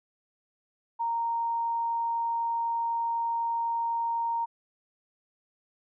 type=tone; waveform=sine; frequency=928 Hz; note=A#5; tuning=8 cents flat; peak=-26 dBFS; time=0.99-4.46 s; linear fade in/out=20 ms; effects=none